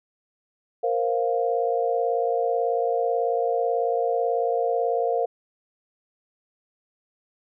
sine chord, Bb suspended second, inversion none, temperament just, 466.2 / 524.4 / 699.2 Hz, Bb4 / C5 / F5, 0 / +4 / +2 cents, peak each -24 / -27 / -25 dBFS, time 0.83-5.26 s, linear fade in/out 10 ms, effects none

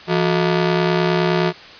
sawtooth ring-modulated tone, 267.1 Hz, C4, 36 cents sharp, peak -8 dBFS, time 0.07-1.53 s, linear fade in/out 50 ms, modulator 98.7 Hz, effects white hiss -39 dBFS RMS until 1.79 s + resampled to 11025 Hz

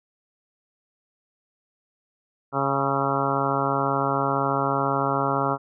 harmonic tone with a mistuned harmonic, 138 Hz, C#3, 7 cents flat, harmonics 1 / 2 / 3 / 4 / 5 / 6 / 7 / 8 / 9 / 10, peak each -30 / -30 / -30 / -30 / -30 / -30 / -30 / -30 / -30 / -30 dBFS, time 2.52-5.58 s, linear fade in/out 50 ms, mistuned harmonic 10, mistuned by -29 cents, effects none

